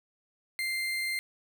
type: tone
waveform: 35% pulse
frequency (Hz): 2093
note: C7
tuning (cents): 0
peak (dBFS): -28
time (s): 0.59-1.19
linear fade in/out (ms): 0
effects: none